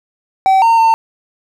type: tone with pitch steps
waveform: triangle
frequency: 767 / 915 / 903 Hz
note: G5 / A#5 / A5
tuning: -38 / -32 / +45 cents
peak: -5 dBFS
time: 0.46-0.94 s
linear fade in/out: 0 ms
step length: 160 ms
effects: none